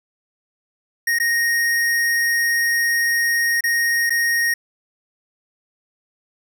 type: tone with dropouts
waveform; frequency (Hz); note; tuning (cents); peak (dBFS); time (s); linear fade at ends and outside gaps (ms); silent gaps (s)
square; 1864.7; A#6; 0; -17; 1.07-4.54; 5; 1.187-1.199 / 3.608-3.638 / 4.096-4.104
effects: none